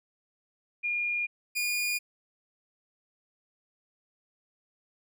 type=tone pair in turn; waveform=sine / sawtooth; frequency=2421 / 2434 Hz; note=D#7 / D#7; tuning=-48 / -39 cents; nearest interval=unison; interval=9 cents; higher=second; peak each=-27 / -24 dBFS; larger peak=second; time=0.83-1.27 / 1.55-1.99 s; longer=neither; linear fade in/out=20 ms; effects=none